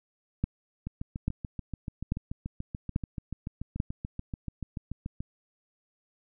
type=two click trains; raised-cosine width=5 ms; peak=-22 / -14 dBFS; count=31 / 5; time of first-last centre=0.87-5.205 / 0.44-3.801 s; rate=6.92 / 1.19 Hz; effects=none